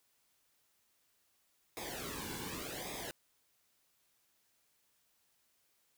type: noise with flanger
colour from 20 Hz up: pink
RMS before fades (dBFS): -43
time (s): 1.77-3.11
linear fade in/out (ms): 0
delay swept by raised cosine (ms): 0.68 to 1.61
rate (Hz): 0.87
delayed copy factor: -0.8
effects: white hiss -75 dBFS RMS until 5.97 s